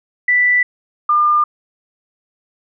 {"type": "tone pair in turn", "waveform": "sine", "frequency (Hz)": [1975.5, 1203.1], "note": ["B6", "D6"], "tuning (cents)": [0, 41], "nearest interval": "major sixth", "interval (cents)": 859, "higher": "first", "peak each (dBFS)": -10, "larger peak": "neither", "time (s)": [[0.28, 0.63], [1.09, 1.44]], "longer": "neither", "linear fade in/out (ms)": 5, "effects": []}